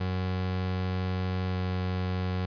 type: tone with pitch glide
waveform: 30% pulse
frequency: 92.5 to 91.97 Hz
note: F#2 to F#2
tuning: 0 to -10 cents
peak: -25 dBFS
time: 0-2.46 s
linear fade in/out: 10 ms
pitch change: -10 cents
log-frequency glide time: 1.49-1.57 s
effects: resampled to 11025 Hz